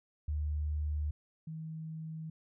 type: tone pair in turn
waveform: sine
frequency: 75.1 / 159.13 Hz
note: D2 / D#3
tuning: +39 / +39 cents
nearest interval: octave + minor second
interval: 1300 cents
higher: second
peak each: -31 / -39 dBFS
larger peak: first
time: 0.28-1.11 / 1.47-2.3 s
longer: neither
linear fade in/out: 5 ms
effects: none